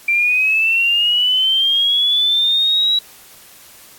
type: linear sweep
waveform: sine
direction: up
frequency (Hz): 2349 to 3900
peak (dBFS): -12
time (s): 0.08-2.99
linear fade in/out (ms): 5
effects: white hiss -43 dBFS RMS until 3.98 s + AAC 64 kbps